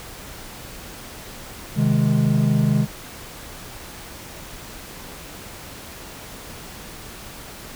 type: chord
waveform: triangle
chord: Ab major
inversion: first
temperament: equal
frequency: 130.81 / 155.56 / 207.7 Hz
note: C3 / Eb3 / Ab3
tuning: 0 / 0 / 0 cents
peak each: -18 dBFS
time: 1.75-2.87 s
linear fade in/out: 50 ms
effects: pink hiss -38 dBFS RMS until 7.75 s